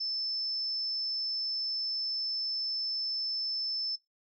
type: tone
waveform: sine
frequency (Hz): 5274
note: E8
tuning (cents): 0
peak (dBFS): -31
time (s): 0-3.96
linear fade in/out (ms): 10
effects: noise-tail reverb RT60 0.2 s tail -19 dB re dry